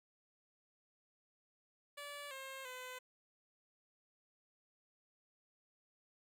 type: tone with pitch steps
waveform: 10% pulse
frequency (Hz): 577 / 534 / 507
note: D5 / C5 / B4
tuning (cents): -31 / +35 / +45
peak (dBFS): -38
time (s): 1.97-2.99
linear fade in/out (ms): 10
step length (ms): 340
effects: none